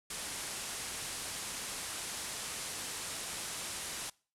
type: low-pass noise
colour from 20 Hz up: white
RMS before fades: -41 dBFS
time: 0.1-4.1 s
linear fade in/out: 5 ms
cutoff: 11000 Hz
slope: 48 dB/octave
effects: noise-tail reverb RT60 0.4 s tail -24 dB re dry